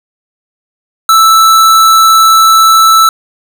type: tone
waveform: square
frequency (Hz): 1318.5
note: E6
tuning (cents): 0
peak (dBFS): -3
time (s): 1.09-3.09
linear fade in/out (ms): 2
effects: none